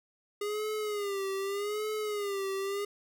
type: tone with vibrato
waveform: square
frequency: 408.2 Hz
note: G#4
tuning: 30 cents flat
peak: -32 dBFS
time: 0.41-2.85 s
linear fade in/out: 5 ms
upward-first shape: sine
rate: 0.83 Hz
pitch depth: 90 cents each way
effects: none